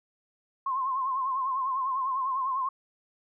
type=tone with vibrato; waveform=sine; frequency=1054 Hz; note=C6; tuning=12 cents sharp; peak=-26 dBFS; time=0.66-2.69 s; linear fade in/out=5 ms; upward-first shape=triangle; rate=10 Hz; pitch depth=91 cents each way; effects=none